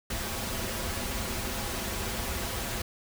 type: noise with comb filter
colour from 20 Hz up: pink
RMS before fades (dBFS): -33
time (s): 0.1-2.82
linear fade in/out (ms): 5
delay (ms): 6.7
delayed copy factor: -0.65
effects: none